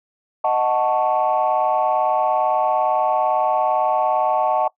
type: chord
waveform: sine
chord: D# half-diminished seventh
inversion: none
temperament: equal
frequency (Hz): 622.3 / 740 / 880 / 1108.7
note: D#5 / F#5 / A5 / C#6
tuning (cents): 0 / 0 / 0 / 0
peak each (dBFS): -21 / -19 / -20 / -24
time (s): 0.44-4.68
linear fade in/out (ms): 5
effects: noise-tail reverb RT60 0.1 s tail -21 dB re dry + tanh soft clip ceiling -8 dBFS